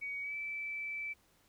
sine tone with pitch glide, 2251 to 2318 Hz, C#7 to D7, +26 to -23 cents, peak -37 dBFS, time 0.01-1.14 s, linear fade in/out 20 ms, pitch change +51 cents, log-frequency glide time 0.22-0.35 s, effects pink hiss -69 dBFS RMS until 1.48 s

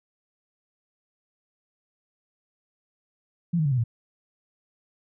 sine tone with pitch steps, 171.4 / 155.37 / 140.84 / 127.67 / 115.72 Hz, F3 / D#3 / C#3 / C3 / A#2, -32 / -2 / +28 / -42 / -12 cents, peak -20 dBFS, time 3.53-3.84 s, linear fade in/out 10 ms, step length 62 ms, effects none

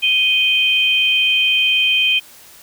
sine tone pair together, 2489 / 3136 Hz, D#7 / G7, 0 / 0 cents, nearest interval major third, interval 400 cents, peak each -15 dBFS, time 0.02-2.2 s, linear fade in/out 20 ms, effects white hiss -43 dBFS RMS until 2.62 s

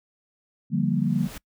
sine chord, G minor seventh, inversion second, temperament equal, 146.83 / 174.61 / 196 / 233.1 Hz, D3 / F3 / G3 / Bb3, 0 / 0 / 0 / 0 cents, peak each -26 dBFS, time 0.7-1.29 s, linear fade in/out 50 ms
pink noise with exponential growth, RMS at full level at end -37 dBFS, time 0.73-1.38 s, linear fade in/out 5 ms, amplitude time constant 140 ms
effects noise-tail reverb RT60 0.1 s tail -25 dB re dry

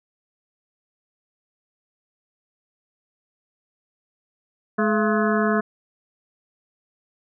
harmonic tone with a mistuned harmonic, 212.4 Hz, G#3, 39 cents sharp, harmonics 1 / 2 / 3 / 5 / 6 / 7 / 8, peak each -21 / -24 / -26 / -28 / -29 / -29 / -30 dBFS, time 4.78-5.61 s, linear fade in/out 10 ms, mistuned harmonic 3, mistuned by +100 cents, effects none

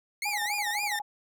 sawtooth tone with vibrato, 2093 Hz, C7, in tune, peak -26 dBFS, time 0.22-0.99 s, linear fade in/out 2 ms, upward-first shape sine, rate 3.7 Hz, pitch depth 270 cents each way
sine tone with tremolo, 830.6 Hz, G#5, in tune, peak -30 dBFS, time 0.25-1.02 s, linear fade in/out 10 ms, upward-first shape square, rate 12 Hz, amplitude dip 55%
effects none

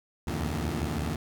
15% pulse tone cluster, 73.3 / 78.6 / 85.7 / 114.9 Hz, D2 / D#2 / F2 / A#2, -3 / +18 / -32 / -25 cents, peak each -26 / -29 / -28 / -31 dBFS, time 0.27-1.16 s, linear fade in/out 5 ms, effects none

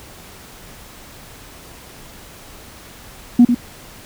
sine tone with echo, 241.7 Hz, B3, 37 cents flat, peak -3 dBFS, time 3.39-3.45 s, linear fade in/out 5 ms, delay 97 ms, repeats 1, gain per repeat -8 dB, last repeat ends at 3.547 s, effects tanh soft clip ceiling -1 dBFS + pink hiss -40 dBFS RMS until 4.05 s

